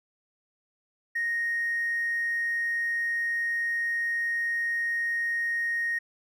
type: tone with hard clipping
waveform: sine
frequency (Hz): 1864.7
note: A#6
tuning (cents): 0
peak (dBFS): -26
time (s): 1.15-5.99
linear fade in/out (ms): 10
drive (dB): 1
effects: none